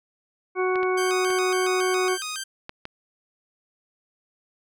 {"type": "harmonic tone", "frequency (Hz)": 370, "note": "F#4", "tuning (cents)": 0, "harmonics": [1, 2, 3, 4, 6], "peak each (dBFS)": [-22, -31, -29, -33, -32], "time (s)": [0.55, 2.18], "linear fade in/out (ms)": 50}
{"type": "clicks", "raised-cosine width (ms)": 0.3, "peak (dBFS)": -19, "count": 5, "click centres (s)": [0.757, 0.831, 1.304, 2.694, 2.854]}
{"type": "tone with vibrato", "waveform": "10% pulse", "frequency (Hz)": 1396.9, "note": "F6", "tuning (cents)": 0, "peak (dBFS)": -21, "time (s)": [0.97, 2.44], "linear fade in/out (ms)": 10, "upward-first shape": "square", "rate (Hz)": 3.6, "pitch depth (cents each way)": 200}
{"effects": []}